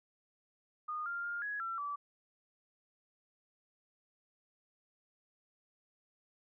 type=tone with pitch steps; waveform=sine; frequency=1227 / 1395 / 1408 / 1672 / 1350 / 1155 Hz; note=D#6 / F6 / F6 / G#6 / E6 / D6; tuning=-25 / -2 / +14 / +11 / +41 / -29 cents; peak=-36 dBFS; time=0.88-1.96 s; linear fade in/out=10 ms; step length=180 ms; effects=none